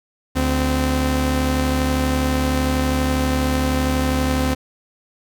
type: tone pair together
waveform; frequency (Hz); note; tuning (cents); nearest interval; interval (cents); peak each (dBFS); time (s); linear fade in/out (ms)
sawtooth; 72.57 / 258.6; D2 / C4; -20 / -20; octave + minor seventh; 2200; -16; 0.35-4.55; 20
effects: none